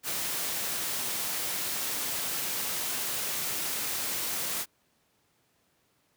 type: noise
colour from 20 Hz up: white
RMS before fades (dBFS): -32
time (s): 0.03-4.66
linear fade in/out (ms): 50
effects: pink hiss -70 dBFS RMS until 6.16 s + high-pass 100 Hz 12 dB/octave

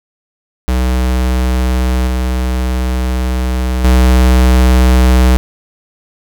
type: tone with level steps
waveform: square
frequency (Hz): 63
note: B1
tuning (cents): +35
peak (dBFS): -11 / -13 / -6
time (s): 0.68-5.37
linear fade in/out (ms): 0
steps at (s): 2.07 / 3.84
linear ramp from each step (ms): 5
effects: none

